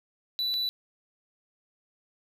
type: tone pair in turn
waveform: triangle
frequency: 3965 / 3965 Hz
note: B7 / B7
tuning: +6 / +6 cents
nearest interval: unison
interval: 0 cents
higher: neither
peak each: -25 dBFS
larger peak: neither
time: 0.39-0.54 / 0.54-0.69 s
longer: neither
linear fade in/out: 0 ms
effects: none